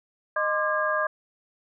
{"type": "tone cluster", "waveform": "sine", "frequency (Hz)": [617, 1043, 1192, 1631], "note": ["D#5", "C6", "D6", "G#6"], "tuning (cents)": [-15, -6, 25, -32], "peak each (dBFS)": [-27, -31, -28, -27], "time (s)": [0.36, 1.07], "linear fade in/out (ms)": 5, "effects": []}